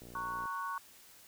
click train, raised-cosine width 2 ms, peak -38 dBFS, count 27, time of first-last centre 0.02-0.456 s, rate 59.7 Hz
sine chord, F# major, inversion first, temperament just, 925 / 1110 / 1480 Hz, A#5 / C#6 / F#6, -14 / +2 / 0 cents, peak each -43 / -37 / -43 dBFS, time 0.15-0.78 s, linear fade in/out 2 ms
effects white hiss -58 dBFS RMS until 1.27 s

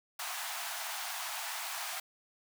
pink high-pass noise, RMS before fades -39 dBFS, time 0.19-2 s, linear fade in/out 5 ms, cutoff 670 Hz, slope 96 dB/octave, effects none

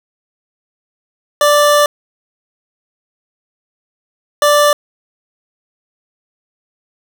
25% pulse tone bursts at uneven times, 587.3 Hz, D5, in tune, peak -4 dBFS, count 2, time 1.41-1.86 / 4.42-4.73 s, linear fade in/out 2 ms, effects none

